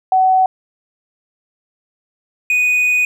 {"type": "tone pair in turn", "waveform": ["sine", "triangle"], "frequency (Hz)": [752, 2482], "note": ["F#5", "D#7"], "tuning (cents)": [28, -5], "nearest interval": "octave + major sixth", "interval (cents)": 2067, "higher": "second", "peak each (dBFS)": [-9, -10], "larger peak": "first", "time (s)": [[0.12, 0.46], [2.5, 3.05]], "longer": "second", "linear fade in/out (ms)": 2, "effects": []}